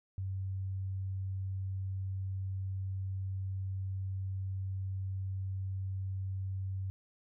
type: tone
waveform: sine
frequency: 95.6 Hz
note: G2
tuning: 43 cents flat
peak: -34 dBFS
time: 0.18-6.9 s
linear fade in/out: 0 ms
effects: none